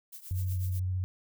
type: noise with tremolo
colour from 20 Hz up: violet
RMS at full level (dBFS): -43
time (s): 0.12-0.8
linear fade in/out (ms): 10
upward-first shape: triangle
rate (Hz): 8.1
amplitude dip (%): 85
type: tone with vibrato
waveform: sine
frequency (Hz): 92.2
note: F#2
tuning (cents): -6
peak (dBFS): -28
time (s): 0.31-1.04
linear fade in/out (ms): 0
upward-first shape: sine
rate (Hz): 14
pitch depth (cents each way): 19
effects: none